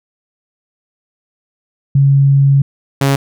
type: tone pair in turn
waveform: sine / sawtooth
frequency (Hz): 138.59 / 137.96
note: C#3 / C#3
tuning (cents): 0 / -8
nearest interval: unison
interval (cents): 8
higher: first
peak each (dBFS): -6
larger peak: neither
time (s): 1.95-2.62 / 3.01-3.16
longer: first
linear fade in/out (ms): 5
effects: none